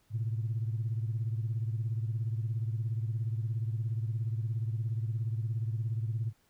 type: beating tone pair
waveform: sine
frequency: 110 / 127 Hz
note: A2 / B2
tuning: 0 / +49 cents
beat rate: 17 Hz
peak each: -30 / -36 dBFS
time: 0.1-6.33 s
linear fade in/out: 50 ms
effects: tanh soft clip ceiling -24 dBFS + pink hiss -70 dBFS RMS until 6.49 s